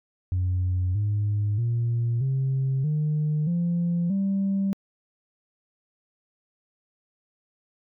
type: tone with pitch steps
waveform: sine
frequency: 91.3 / 103.67 / 117.72 / 133.67 / 151.78 / 172.35 / 195.71 Hz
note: F#2 / G#2 / A#2 / C3 / D#3 / F3 / G3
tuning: -23 / -3 / +17 / +37 / -43 / -23 / -3 cents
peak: -20 dBFS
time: 0.32-4.73 s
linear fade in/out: 0 ms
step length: 630 ms
effects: tanh soft clip ceiling -19 dBFS